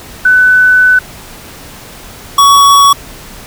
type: tone pair in turn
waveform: sine / square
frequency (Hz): 1500 / 1123.7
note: F#6 / C#6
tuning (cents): +23 / +23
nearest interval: perfect fourth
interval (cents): 500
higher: first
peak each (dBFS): -3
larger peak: neither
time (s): 0.25-0.99 / 2.38-2.93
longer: first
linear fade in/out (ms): 5
effects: pink hiss -31 dBFS RMS until 3.46 s